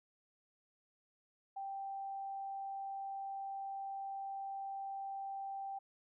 sine tone, 784 Hz, G5, in tune, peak -40 dBFS, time 1.56-5.79 s, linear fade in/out 10 ms, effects none

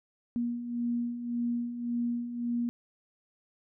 sine beating tone pair, 237 / 238.8 Hz, A#3 / A#3, +29 / +42 cents, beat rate 1.8 Hz, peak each -37 / -30 dBFS, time 0.36-2.69 s, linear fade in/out 0 ms, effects none

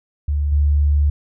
sine tone with level steps, 72.9 Hz, D2, 12 cents flat, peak -16 / -12 dBFS, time 0.28-1.1 s, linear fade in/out 5 ms, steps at 0.52 s, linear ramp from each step 5 ms, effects none

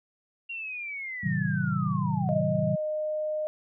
sine linear sweep, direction down, 2775 to 572 Hz, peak -33 dBFS, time 0.49-2.42 s, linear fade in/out 10 ms
sine chord, A diminished seventh, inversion none, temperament just, 110 / 132 / 158.4 / 190.08 Hz, A2 / C3 / Eb3 / Gb3, 0 / +16 / +31 / +47 cents, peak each -34 / -31 / -29 / -29 dBFS, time 1.23-2.76 s, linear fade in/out 10 ms
sine tone with pitch glide, 622.3 to 613.7 Hz, D#5 to D#5, 0 to -24 cents, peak -27 dBFS, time 2.29-3.47 s, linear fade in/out 0 ms, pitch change -24 cents, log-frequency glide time 2.7-2.83 s
effects none

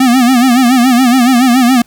square tone with vibrato, 250 Hz, B3, 21 cents sharp, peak -6 dBFS, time 0-1.82 s, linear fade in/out 5 ms, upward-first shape sine, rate 7.1 Hz, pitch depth 110 cents each way, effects pink hiss -49 dBFS RMS until 1.86 s

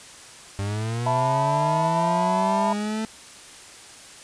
40% pulse linear sweep, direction up, 97.9 to 221.5 Hz, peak -24 dBFS, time 0.59-3.05 s, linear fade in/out 0 ms
sine chord, E suspended fourth, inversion none, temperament just, 659.3 / 879 / 988.9 Hz, E5 / A5 / B5, 0 / -2 / +2 cents, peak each -25 / -24 / -25 dBFS, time 1.06-2.73 s, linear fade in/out 5 ms
effects white hiss -44 dBFS RMS until 4.23 s + resampled to 22050 Hz

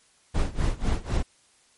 brown noise with tremolo, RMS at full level -22 dBFS, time 0.34-1.23 s, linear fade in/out 10 ms, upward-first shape sine, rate 4 Hz, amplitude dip 90%, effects white hiss -61 dBFS RMS until 1.77 s + MP3 48 kbps

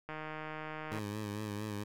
click train, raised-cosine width 0.5 ms, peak -27 dBFS, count 140, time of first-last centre 0.09-0.987 s, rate 155 Hz
15% pulse tone with vibrato, 105 Hz, G#2, 19 cents sharp, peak -31 dBFS, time 0.91-1.84 s, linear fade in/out 10 ms, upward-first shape sine, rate 4.4 Hz, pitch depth 52 cents each way
effects none

